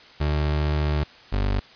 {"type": "tone pair in turn", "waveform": "30% pulse", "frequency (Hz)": [74.9, 49.17], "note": ["D2", "G1"], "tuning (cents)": [35, 6], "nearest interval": "perfect fifth", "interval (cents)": 729, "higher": "first", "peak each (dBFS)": -18, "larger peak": "neither", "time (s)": [[0.2, 1.04], [1.32, 1.6]], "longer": "first", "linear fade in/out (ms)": 10, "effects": ["white hiss -48 dBFS RMS until 1.75 s", "resampled to 11025 Hz"]}